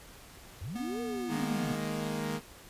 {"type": "linear two-way sweep", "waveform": "sine", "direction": "up then down", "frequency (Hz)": [65.41, 474.9, 117.7], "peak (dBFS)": -36, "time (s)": [0.61, 1.73], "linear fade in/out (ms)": 10, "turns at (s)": 1.01}
{"type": "tone", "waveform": "square", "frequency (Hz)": 244, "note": "B3", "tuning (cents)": -21, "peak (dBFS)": -36, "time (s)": [0.75, 1.76], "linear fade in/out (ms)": 10}
{"type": "chord", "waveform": "sawtooth", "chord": "D# suspended fourth", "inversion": "none", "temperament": "equal", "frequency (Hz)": [155.56, 207.7, 233.1], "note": ["D#3", "G#3", "A#3"], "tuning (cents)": [0, 0, 0], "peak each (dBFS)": -33, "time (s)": [1.28, 2.41], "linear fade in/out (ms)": 50}
{"effects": ["pink hiss -52 dBFS RMS until 2.69 s", "resampled to 32000 Hz"]}